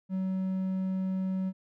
triangle tone, 188.5 Hz, F#3, 32 cents sharp, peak -26 dBFS, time 0.09-1.53 s, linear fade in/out 50 ms, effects none

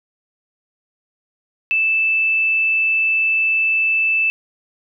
sine tone, 2637 Hz, E7, in tune, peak -14 dBFS, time 1.71-4.3 s, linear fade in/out 0 ms, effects none

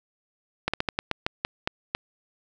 slowing click train, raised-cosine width 0.3 ms, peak -8 dBFS, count 10, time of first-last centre 0.68-1.95 s, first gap 56 ms, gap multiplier 1.22, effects none

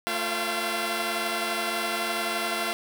10% pulse tone cluster, 221.3 / 347.4 / 528 / 683 / 771 Hz, A3 / F4 / C5 / F5 / G5, +10 / -9 / +16 / -39 / -29 cents, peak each -26 / -24 / -30 / -21 / -30 dBFS, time 0.07-2.73 s, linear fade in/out 0 ms, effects none

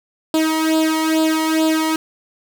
sawtooth tone with flanger, 317.2 Hz, D#4, 33 cents sharp, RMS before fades -17 dBFS, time 0.34-1.96 s, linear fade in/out 2 ms, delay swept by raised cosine 0.24 to 0.99 ms, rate 2.3 Hz, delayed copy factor +0.8, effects none

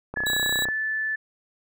click train, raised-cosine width 1 ms, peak -19 dBFS, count 18, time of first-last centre 0.14-0.687 s, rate 31.1 Hz
sine tone with pitch glide, 1710 to 1749 Hz, A6 to A6, -50 to -11 cents, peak -24 dBFS, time 0.16-1.16 s, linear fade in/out 10 ms, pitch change +39 cents, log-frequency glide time 0.37-0.74 s
sawtooth tone, 3893 Hz, B7, 26 cents flat, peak -22 dBFS, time 0.26-0.65 s, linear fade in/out 5 ms
effects none

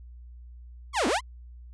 sawtooth linear two-way sweep, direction down then up, 1174 to 213.4 to 1090 Hz, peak -19 dBFS, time 0.93-1.21 s, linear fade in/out 50 ms, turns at 1.07 s, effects added 60 Hz sine -43 dBFS peak until 1.73 s + resampled to 22050 Hz

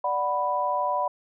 sine chord, B minor, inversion first, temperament equal, 587.3 / 740 / 987.8 Hz, D5 / F#5 / B5, 0 / 0 / 0 cents, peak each -29 / -29 / -25 dBFS, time 0.04-1.08 s, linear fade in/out 5 ms, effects none

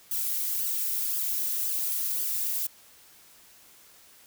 violet noise with flanger, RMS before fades -29 dBFS, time 0.11-2.67 s, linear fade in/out 5 ms, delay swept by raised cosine 0.62 to 3.32 ms, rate 1.9 Hz, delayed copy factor +1, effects white hiss -55 dBFS RMS until 4.26 s

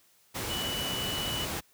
sine tone in noise, 2960 Hz, F#7, in tune, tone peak -33 dBFS, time 0.49-1.46 s, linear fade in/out 20 ms, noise pink, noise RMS -34 dBFS, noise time 0.34-1.61 s, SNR -2 dB, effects white hiss -64 dBFS RMS until 1.73 s + high-pass 60 Hz 12 dB/octave

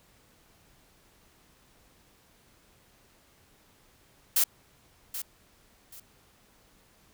blue noise with echo, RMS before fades -23 dBFS, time 4.36-4.44 s, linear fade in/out 5 ms, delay 780 ms, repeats 2, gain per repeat -12 dB, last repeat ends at 6 s, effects pink hiss -62 dBFS RMS until 7.13 s

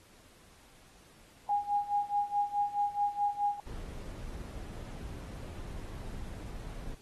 sine tone with tremolo, 819 Hz, G#5, 24 cents flat, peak -25 dBFS, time 1.49-3.6 s, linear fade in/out 2 ms, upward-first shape sine, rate 4.7 Hz, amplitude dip 85%
brown noise, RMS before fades -42 dBFS, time 3.66-6.95 s, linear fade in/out 10 ms
effects pink hiss -60 dBFS RMS until 7.01 s + AAC 32 kbps

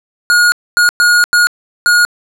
square tone bursts at uneven times, 1437 Hz, F6, 49 cents sharp, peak -7 dBFS, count 5, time 0.3-0.52 / 0.77-0.89 / 1-1.24 / 1.33-1.47 / 1.86-2.05 s, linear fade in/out 0 ms, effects low-pass 12000 Hz 12 dB/octave + 8-bit

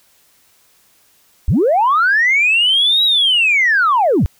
sine linear two-way sweep, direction up then down, 44.65 to 3900 to 44.65 Hz, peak -9 dBFS, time 1.48-4.26 s, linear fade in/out 0 ms, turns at 3.04 s, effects tanh soft clip ceiling -6 dBFS + white hiss -54 dBFS RMS until 4.39 s

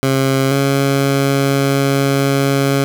15% pulse tone pair in turn, 134.6 / 138.14 Hz, C3 / C#3, +49 / -6 cents, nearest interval unison, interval 45 cents, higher second, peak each -6 dBFS, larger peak neither, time 0.03-0.52 / 0.52-2.84 s, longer second, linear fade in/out 0 ms, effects none

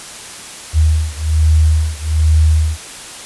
sine beating tone pair, 77.78 / 78.98 Hz, D#2 / D#2, 0 / +26 cents, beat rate 1.2 Hz, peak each -12 / -13 dBFS, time 0.73-2.78 s, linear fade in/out 50 ms, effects white hiss -31 dBFS RMS until 3.25 s + resampled to 24000 Hz

